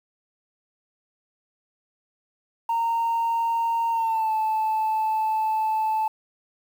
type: tone with pitch glide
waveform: sine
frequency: 922 to 873.8 Hz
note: A#5 to A5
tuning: -19 to -12 cents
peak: -19 dBFS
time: 2.69-6.08 s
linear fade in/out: 5 ms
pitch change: -93 cents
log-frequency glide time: 3.9-4.32 s
effects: tanh soft clip ceiling -19 dBFS + 8-bit